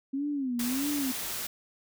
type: tone with vibrato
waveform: sine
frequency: 264.3 Hz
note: C4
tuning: 18 cents sharp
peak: -28 dBFS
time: 0.13-1.12 s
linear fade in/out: 10 ms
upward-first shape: sine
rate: 1.6 Hz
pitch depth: 180 cents each way
type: noise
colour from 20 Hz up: white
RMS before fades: -35 dBFS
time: 0.59-1.47 s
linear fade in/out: 5 ms
effects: none